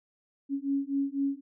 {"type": "beating tone pair", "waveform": "sine", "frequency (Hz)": [275.3, 279.3], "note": ["C#4", "C#4"], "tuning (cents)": [-12, 13], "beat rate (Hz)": 4, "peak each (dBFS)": -30, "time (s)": [0.49, 1.41], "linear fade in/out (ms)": 50, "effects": []}